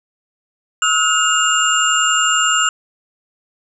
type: tone cluster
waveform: sine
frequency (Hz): 1288 / 1439 / 2824 / 7310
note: E6 / F#6 / F7 / A#8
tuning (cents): -41 / -49 / +19 / -35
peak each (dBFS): -18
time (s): 0.82-2.69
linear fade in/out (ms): 2
effects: none